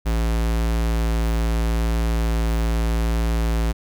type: tone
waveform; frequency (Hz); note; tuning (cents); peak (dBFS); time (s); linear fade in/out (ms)
square; 56.3; A1; +40; -19; 0.05-3.73; 20
effects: none